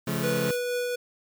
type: noise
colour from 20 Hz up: blue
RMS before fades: -40 dBFS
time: 0.06-0.59 s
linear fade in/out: 50 ms
type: chord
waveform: sawtooth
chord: Db augmented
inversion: none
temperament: just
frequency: 138.59 / 173.24 / 216.5 Hz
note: Db3 / F3 / A3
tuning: 0 / -14 / -28 cents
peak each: -27 dBFS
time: 0.07-0.51 s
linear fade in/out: 5 ms
type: tone with tremolo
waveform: square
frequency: 490 Hz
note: B4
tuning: 14 cents flat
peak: -26 dBFS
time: 0.23-0.96 s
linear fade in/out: 10 ms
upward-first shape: triangle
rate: 4.2 Hz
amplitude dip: 25%
effects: none